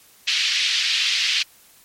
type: band-pass noise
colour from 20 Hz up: pink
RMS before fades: -21 dBFS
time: 0.27-1.43 s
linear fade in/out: 10 ms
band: 2400 to 4800 Hz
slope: 24 dB/octave
effects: white hiss -52 dBFS RMS until 1.84 s + MP3 64 kbps